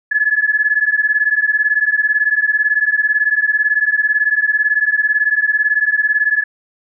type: beating tone pair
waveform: sine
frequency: 1701 / 1719 Hz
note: G#6 / A6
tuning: +41 / -41 cents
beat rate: 18 Hz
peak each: -15 dBFS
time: 0.11-6.44 s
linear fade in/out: 10 ms
effects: none